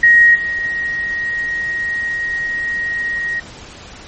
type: tone with level steps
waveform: sine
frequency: 1884 Hz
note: A#6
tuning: 18 cents sharp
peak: -5 / -17 dBFS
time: 0.03-3.4 s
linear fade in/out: 5 ms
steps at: 0.34 s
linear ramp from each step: 20 ms
effects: pink hiss -36 dBFS RMS until 4.07 s + MP3 32 kbps